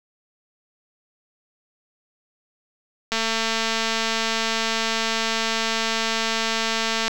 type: click train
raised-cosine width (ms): 0.2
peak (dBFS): -6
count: 892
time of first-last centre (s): 3.12-7.08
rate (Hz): 225
effects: 8-bit